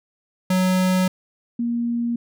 square / sine tone pair in turn, 185 / 236.1 Hz, F#3 / A#3, 0 / +22 cents, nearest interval major third, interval 422 cents, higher second, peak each -17 / -20 dBFS, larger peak first, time 0.5-1.08 / 1.59-2.16 s, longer first, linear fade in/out 5 ms, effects none

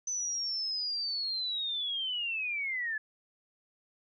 sine linear sweep, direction down, 6080 to 1700 Hz, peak -31 dBFS, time 0.07-2.98 s, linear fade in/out 5 ms, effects none

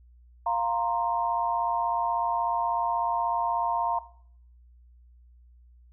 sine chord, F suspended fourth, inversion none, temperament just, 698.5 / 931.3 / 1047.7 Hz, F5 / Bb5 / C6, 0 / -2 / +2 cents, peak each -29 / -26 / -31 dBFS, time 0.46-3.99 s, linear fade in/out 5 ms, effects noise-tail reverb RT60 0.6 s tail -17 dB re dry + added 60 Hz sine -52 dBFS peak until 5.92 s

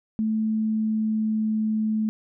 sine tone with pitch glide, 218.7 to 217.1 Hz, A3 to A3, -10 to -23 cents, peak -21 dBFS, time 0.19-2.09 s, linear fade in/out 0 ms, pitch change -13 cents, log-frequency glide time 0.34-1.59 s, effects none

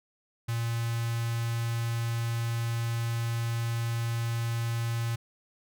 square tone with notch filter, 116.3 Hz, A#2, 4 cents flat, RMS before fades -30 dBFS, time 0.48-5.16 s, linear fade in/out 10 ms, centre 440 Hz, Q 0.53, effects none

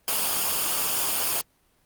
white noise with comb filter, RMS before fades -25 dBFS, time 0.08-1.41 s, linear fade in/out 0 ms, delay 0.51 ms, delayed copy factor -0.5, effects pink hiss -65 dBFS RMS until 1.85 s + Opus 32 kbps

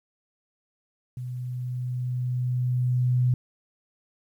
sine tone with level ramp, 125 Hz, B2, 21 cents sharp, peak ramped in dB -31 to -18 dBFS, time 1.17-3.34 s, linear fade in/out 2 ms, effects 10-bit

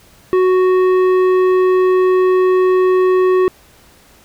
sine tone with tanh clipping, 370 Hz, F#4, in tune, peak -11 dBFS, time 0.33-3.48 s, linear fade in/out 0 ms, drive 11 dB, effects pink hiss -47 dBFS RMS until 4.24 s

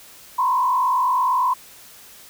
sine tone with frequency modulation, 1012 Hz, B5, 42 cents sharp, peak -16 dBFS, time 0.38-1.54 s, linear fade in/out 10 ms, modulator 48.7 Hz, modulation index 1.1, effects white hiss -45 dBFS RMS until 2.29 s

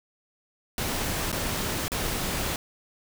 pink noise with dropouts, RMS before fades -29 dBFS, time 0.78-2.56 s, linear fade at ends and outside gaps 1 ms, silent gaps 1.317-1.327 / 1.881-1.918 s, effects none

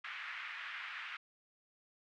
white band-pass noise, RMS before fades -45 dBFS, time 0.04-1.17 s, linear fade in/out 5 ms, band 1300 to 2400 Hz, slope 24 dB/octave, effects none

